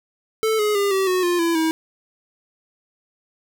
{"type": "tone with pitch steps", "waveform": "square", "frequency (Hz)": [440.1, 420.7, 402.2, 384.5, 367.5, 351.3, 335.9, 321.1], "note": ["A4", "G#4", "G4", "G4", "F#4", "F4", "E4", "E4"], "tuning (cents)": [0, 22, 44, -33, -12, 10, 33, -45], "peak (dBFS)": -18, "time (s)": [0.43, 1.71], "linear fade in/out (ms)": 0, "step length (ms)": 160, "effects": []}